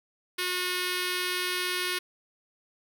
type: tone with notch filter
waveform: 5% pulse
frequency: 362.2 Hz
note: F#4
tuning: 37 cents flat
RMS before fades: -30 dBFS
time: 0.38-1.99 s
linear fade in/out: 10 ms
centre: 730 Hz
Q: 1.2
effects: none